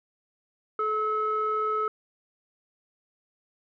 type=tone with low-pass filter; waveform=square; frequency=430.9 Hz; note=A4; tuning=36 cents flat; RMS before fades=-27 dBFS; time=0.79-1.88 s; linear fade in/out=2 ms; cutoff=1300 Hz; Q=5.4; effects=none